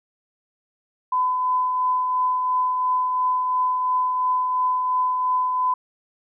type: tone with tremolo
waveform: sine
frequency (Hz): 1009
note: B5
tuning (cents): +37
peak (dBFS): -17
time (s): 1.12-5.74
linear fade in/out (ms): 5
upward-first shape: triangle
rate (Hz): 2.9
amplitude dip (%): 35
effects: none